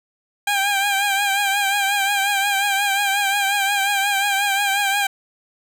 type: tone with vibrato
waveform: 15% pulse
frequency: 799 Hz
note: G5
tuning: 33 cents sharp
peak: -11 dBFS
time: 0.47-5.07 s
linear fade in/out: 5 ms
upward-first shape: triangle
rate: 5.6 Hz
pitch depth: 61 cents each way
effects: none